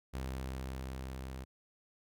sawtooth tone with level ramp, 65.41 Hz, C2, in tune, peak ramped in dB -33 to -38 dBFS, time 0.13-1.45 s, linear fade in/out 20 ms, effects none

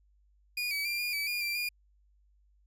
30% pulse tone with pitch steps, 2443 / 2283 / 2378 / 2425 / 2300 / 2424 / 2360 / 2425 Hz, D#7 / D7 / D7 / D#7 / D7 / D#7 / D7 / D#7, -32 / -50 / +21 / -45 / -37 / -46 / +8 / -45 cents, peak -28 dBFS, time 0.57-1.69 s, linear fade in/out 5 ms, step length 140 ms, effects added 50 Hz sine -63 dBFS peak until 2.66 s

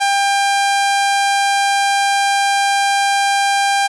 sawtooth tone, 797 Hz, G5, 28 cents sharp, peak -9 dBFS, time 0-3.88 s, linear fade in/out 20 ms, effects resampled to 24000 Hz

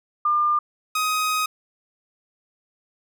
sine / sawtooth tone pair in turn, 1200 / 1256 Hz, D6 / D#6, +37 / +16 cents, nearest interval minor second, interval 79 cents, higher second, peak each -17 dBFS, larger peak neither, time 0.25-0.59 / 0.95-1.46 s, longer second, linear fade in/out 5 ms, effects none

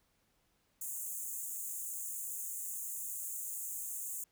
pink high-pass noise, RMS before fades -41 dBFS, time 0.81-4.24 s, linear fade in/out 5 ms, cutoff 6600 Hz, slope 96 dB/octave, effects pink hiss -75 dBFS RMS until 4.31 s

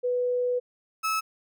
sine / 35% pulse tone pair in turn, 493.9 / 1298.9 Hz, B4 / E6, 0 / -26 cents, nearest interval octave + perfect fourth, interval 1674 cents, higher second, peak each -23 dBFS, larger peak neither, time 0.03-0.6 / 1.03-1.21 s, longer first, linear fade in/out 20 ms, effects none

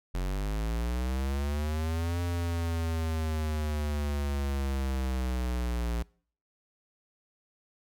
square linear two-way sweep, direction up then down, 44 to 87.31 to 57.5 Hz, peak -29 dBFS, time 0.14-6.03 s, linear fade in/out 10 ms, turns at 2.21 s, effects noise-tail reverb RT60 0.5 s tail -25 dB re dry

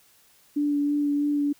sine tone with vibrato, 290.1 Hz, D4, 21 cents flat, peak -21 dBFS, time 0.56-1.53 s, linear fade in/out 10 ms, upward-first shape sine, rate 3.1 Hz, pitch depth 14 cents each way, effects white hiss -59 dBFS RMS until 1.59 s

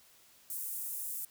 pink high-pass noise, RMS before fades -39 dBFS, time 0.5-1.25 s, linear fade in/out 2 ms, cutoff 9400 Hz, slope 24 dB/octave, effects white hiss -62 dBFS RMS until 1.3 s

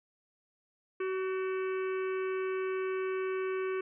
harmonic tone with a mistuned harmonic, 377.8 Hz, F#4, 36 cents sharp, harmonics 1 / 3 / 4 / 5 / 6 / 7 / 8, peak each -31 / -42 / -45 / -50 / -47 / -49 / -60 dBFS, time 1-3.81 s, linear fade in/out 5 ms, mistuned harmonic 5, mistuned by -64 cents, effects none

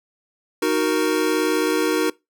square chord, D# minor, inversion none, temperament equal, 311.1 / 370 / 466.2 Hz, D#4 / F#4 / A#4, 0 / 0 / 0 cents, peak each -23 dBFS, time 0.62-2.1 s, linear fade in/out 5 ms, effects noise-tail reverb RT60 0.2 s tail -22 dB re dry

